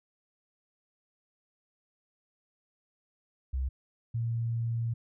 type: tone pair in turn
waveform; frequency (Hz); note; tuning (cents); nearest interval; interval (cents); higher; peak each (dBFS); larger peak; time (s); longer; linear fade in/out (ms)
sine; 65.41 / 115.94; C2 / A#2; 0 / -9; minor seventh; 991; second; -28; neither; 3.53-3.69 / 4.14-4.94; second; 10
effects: none